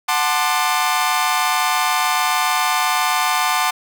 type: chord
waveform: sawtooth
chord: D dominant seventh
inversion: first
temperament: equal with one note detuned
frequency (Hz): 740 / 880 / 1046.5 / 1193.8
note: F#5 / A5 / C6 / D6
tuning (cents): 0 / 0 / 0 / +28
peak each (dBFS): -18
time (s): 0.08-3.71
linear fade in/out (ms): 10
effects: none